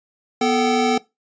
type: tone cluster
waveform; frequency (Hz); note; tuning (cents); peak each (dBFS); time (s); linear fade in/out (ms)
square; 245.2 / 438.3 / 769; B3 / A4 / G5; -12 / -7 / -33; -21; 0.41-0.98; 5
effects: noise-tail reverb RT60 0.2 s tail -20 dB re dry + resampled to 16000 Hz